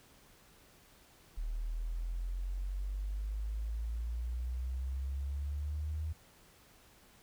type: exponential sweep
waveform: sine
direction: up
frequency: 38.18 to 79.1 Hz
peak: -34 dBFS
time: 1.37-6.13 s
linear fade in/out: 10 ms
effects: pink hiss -62 dBFS RMS until 7.22 s